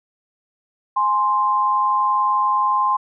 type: tone pair together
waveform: sine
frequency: 835.2 / 1046.5 Hz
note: G#5 / C6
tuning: +10 / 0 cents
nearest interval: major third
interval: 390 cents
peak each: -22 / -16 dBFS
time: 0.96-2.97 s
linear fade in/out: 10 ms
effects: none